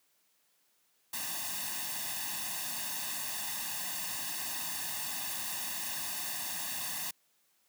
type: noise with comb filter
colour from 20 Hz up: white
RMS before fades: -37 dBFS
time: 1.13-7.11 s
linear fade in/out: 5 ms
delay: 1.1 ms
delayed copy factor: +0.9
effects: white hiss -72 dBFS RMS until 7.68 s + high-pass 150 Hz 12 dB/octave